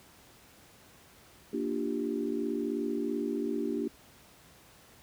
sine chord, G minor seventh, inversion first, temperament equal, 233.1 / 293.7 / 349.2 / 392 Hz, Bb3 / D4 / F4 / G4, 0 / 0 / 0 / 0 cents, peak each -35 / -34 / -37 / -35 dBFS, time 1.53-3.88 s, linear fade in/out 5 ms, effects pink hiss -57 dBFS RMS until 5.02 s + high-pass 60 Hz 12 dB/octave

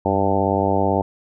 harmonic tone with a mistuned harmonic, 98 Hz, G2, in tune, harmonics 1 / 2 / 3 / 4 / 5 / 6 / 7 / 8 / 9, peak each -25 / -25 / -25 / -25 / -25 / -25 / -25 / -25 / -25 dBFS, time 0.05-1.02 s, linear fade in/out 5 ms, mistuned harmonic 1, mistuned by -120 cents, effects none

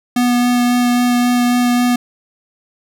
square tone with vibrato, 244.3 Hz, B3, 19 cents flat, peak -12 dBFS, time 0.16-1.96 s, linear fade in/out 5 ms, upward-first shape sine, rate 3.7 Hz, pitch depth 9 cents each way, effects none

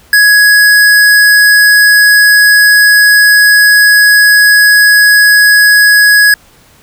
square tone, 1671 Hz, G#6, 10 cents sharp, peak -3 dBFS, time 0.13-6.34 s, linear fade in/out 2 ms, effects pink hiss -43 dBFS RMS until 6.82 s

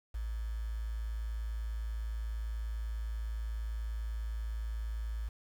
sine tone with quantisation, 55.2 Hz, A1, 6 cents sharp, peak -34 dBFS, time 0.14-5.29 s, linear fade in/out 10 ms, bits 9, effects none

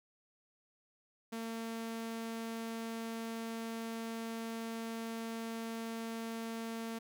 sawtooth tone, 227.2 Hz, A#3, 44 cents flat, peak -35 dBFS, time 1.32-6.99 s, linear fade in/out 10 ms, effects none

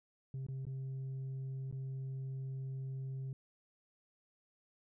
sine tone with dropouts, 133.1 Hz, C3, 30 cents sharp, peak -36 dBFS, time 0.34-3.33 s, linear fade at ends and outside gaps 2 ms, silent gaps 0.466-0.485 / 0.653-0.667 / 1.713-1.725 s, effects tanh soft clip ceiling -38 dBFS

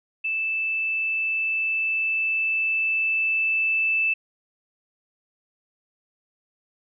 sine tone with level ramp, 2637 Hz, E7, in tune, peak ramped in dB -23 to -19 dBFS, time 0.24-4.14 s, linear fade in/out 10 ms, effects none

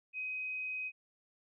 sine tone, 2519 Hz, D#7, 21 cents sharp, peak -36 dBFS, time 0.13-0.92 s, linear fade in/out 50 ms, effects none

